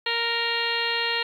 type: harmonic tone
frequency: 466.2 Hz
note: A#4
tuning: in tune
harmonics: 1 / 2 / 3 / 4 / 5 / 6 / 7 / 8 / 9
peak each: -33 / -32 / -35 / -29 / -34 / -29 / -34 / -35 / -31 dBFS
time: 0.06-1.23 s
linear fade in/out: 5 ms
effects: 9-bit